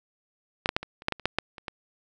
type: clicks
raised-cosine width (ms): 0.3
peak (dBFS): -7 / -7 / -7 / -20 / -28 / -8 / -11 / -28 / -7 / -7 / -25 / -17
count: 12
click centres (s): 0.659 / 0.691 / 0.765 / 0.83 / 1.021 / 1.084 / 1.123 / 1.197 / 1.256 / 1.386 / 1.582 / 1.682
effects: none